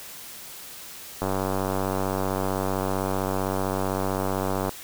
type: click train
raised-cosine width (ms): 1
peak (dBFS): -12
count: 333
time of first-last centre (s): 1.22-4.693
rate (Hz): 95.6
effects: white hiss -41 dBFS RMS until 4.83 s